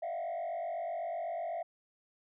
sine tone with frequency modulation, 678 Hz, E5, 49 cents sharp, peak -32 dBFS, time 0.02-1.63 s, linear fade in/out 10 ms, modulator 48 Hz, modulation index 1.1, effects tanh soft clip ceiling -33 dBFS

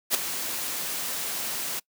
white noise with ADSR envelope, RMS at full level -20 dBFS, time 0.1-1.8 s, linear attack 47 ms, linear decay 5 ms, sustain -11 dB, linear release 14 ms, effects noise-tail reverb RT60 0.1 s tail -24 dB re dry + high-pass 150 Hz 12 dB/octave

